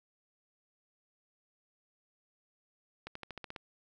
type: accelerating click train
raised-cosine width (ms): 0.3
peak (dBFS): -26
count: 8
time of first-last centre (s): 3.07-3.562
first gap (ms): 84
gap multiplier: 0.94
effects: none